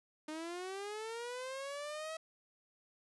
sawtooth linear sweep, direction up, 303.6 to 647 Hz, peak -37 dBFS, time 0.28-2.17 s, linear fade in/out 5 ms, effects resampled to 24000 Hz

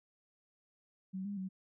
sine tone with pitch steps, 189.2 / 202.5 / 188.5 Hz, F#3 / G#3 / F#3, +39 / -43 / +32 cents, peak -37 dBFS, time 1.13-1.49 s, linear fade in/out 20 ms, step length 120 ms, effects none

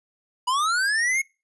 square linear sweep, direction up, 966 to 2197 Hz, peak -21 dBFS, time 0.47-1.22 s, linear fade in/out 10 ms, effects noise-tail reverb RT60 0.3 s tail -26 dB re dry + resampled to 24000 Hz

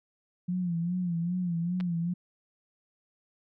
sine tone with vibrato, 174.61 Hz, F3, in tune, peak -27 dBFS, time 0.48-2.14 s, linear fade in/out 10 ms, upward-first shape sine, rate 2.5 Hz, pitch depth 80 cents each way
clicks, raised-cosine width 0.3 ms, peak -27 dBFS, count 2, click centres 1.802 / 1.808 s
effects none

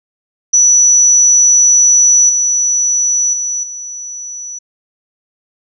sine tone with level steps, 5920 Hz, F#8, in tune, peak -5 / -10 / -15 / -23 dBFS, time 0.53-4.59 s, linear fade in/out 10 ms, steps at 2.29 / 3.33 / 3.63 s, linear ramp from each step 5 ms, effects none

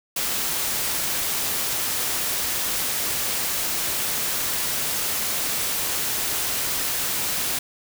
white noise, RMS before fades -25 dBFS, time 0.16-7.59 s, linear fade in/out 5 ms, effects none

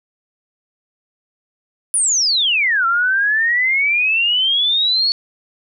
sine exponential two-way sweep, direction down then up, 10060 to 1343 to 4447 Hz, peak -13 dBFS, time 1.94-5.12 s, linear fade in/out 0 ms, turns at 2.86 s, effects none

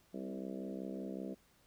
harmonic tone with a mistuned harmonic, 65.3 Hz, C2, 3 cents flat, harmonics 3 / 4 / 5 / 6 / 7 / 8 / 9 / 10, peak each -44 / -46 / -48 / -50 / -51 / -52 / -53 / -54 dBFS, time 0.13-1.35 s, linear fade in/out 20 ms, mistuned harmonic 5, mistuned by +15 cents, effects pink hiss -69 dBFS RMS until 1.66 s

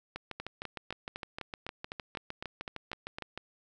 two click trains, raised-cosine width 0.3 ms, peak -22 / -22 dBFS, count 12 / 22, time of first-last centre 0.4-3.185 / 0.16-3.376 s, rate 3.95 / 6.53 Hz, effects none

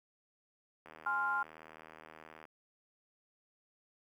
click train, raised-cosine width 0.5 ms, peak -36 dBFS, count 127, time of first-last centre 0.86-2.453 s, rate 79.1 Hz
sine chord, F minor, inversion first, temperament equal, 830.6 / 1046.5 / 1396.9 Hz, Ab5 / C6 / F6, 0 / 0 / 0 cents, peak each -38 / -37 / -33 dBFS, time 1.06-1.43 s, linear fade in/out 5 ms
effects high-pass 200 Hz 12 dB/octave + 11-bit

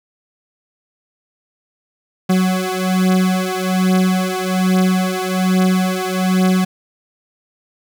40% pulse beating tone pair, 185 / 186.2 Hz, F#3 / F#3, 0 / +11 cents, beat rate 1.2 Hz, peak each -16 dBFS, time 2.29-6.65 s, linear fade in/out 10 ms, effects none

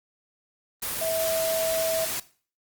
sine tone in noise, 650 Hz, E5, 24 cents flat, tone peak -25 dBFS, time 1.01-2.05 s, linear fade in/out 5 ms, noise white, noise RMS -30 dBFS, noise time 0.82-2.2 s, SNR +2 dB, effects noise-tail reverb RT60 0.4 s tail -17 dB re dry + Opus 24 kbps

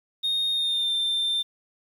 sine tone with pitch glide, 3700 to 3582 Hz, A#7 to A7, -14 to +30 cents, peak -20 dBFS, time 0.23-1.43 s, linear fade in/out 20 ms, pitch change -56 cents, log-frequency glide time 0.52-0.92 s, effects tanh soft clip ceiling -21 dBFS + 9-bit

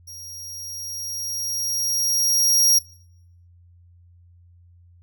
sawtooth tone with level ramp, 5630 Hz, F8, 13 cents sharp, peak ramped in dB -34 to -10 dBFS, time 0.07-2.79 s, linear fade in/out 10 ms, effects noise-tail reverb RT60 0.7 s tail -22 dB re dry + added 87 Hz sine -49 dBFS peak until 5.02 s

